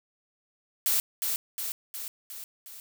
blue noise with echo, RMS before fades -25 dBFS, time 0.86-1 s, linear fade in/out 0 ms, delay 360 ms, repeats 5, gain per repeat -4 dB, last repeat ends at 2.8 s, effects none

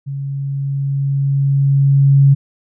sine tone with level ramp, 138.59 Hz, C#3, in tune, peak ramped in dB -21 to -5 dBFS, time 0.06-2.35 s, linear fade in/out 20 ms, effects none

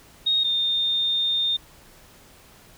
sine tone pair in turn, 3729 / 3640 Hz, A#7 / A#7, 0 / -42 cents, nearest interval unison, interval 42 cents, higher first, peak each -18 / -20 dBFS, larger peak first, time 0.26-0.44 / 0.44-1.57 s, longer second, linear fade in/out 10 ms, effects pink hiss -51 dBFS RMS until 2.77 s

